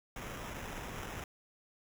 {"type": "noise with sample-and-hold", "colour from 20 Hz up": "pink", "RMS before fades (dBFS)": -43, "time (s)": [0.16, 1.24], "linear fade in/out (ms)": 2, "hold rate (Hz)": 4410, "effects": []}